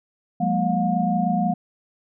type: tone cluster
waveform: sine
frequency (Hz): 178.1 / 204.5 / 234.4 / 715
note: F3 / G#3 / A#3 / F5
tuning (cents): +34 / -26 / +10 / +41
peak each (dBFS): -24 / -24 / -26 / -23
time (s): 0.4-1.54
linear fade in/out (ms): 10
effects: none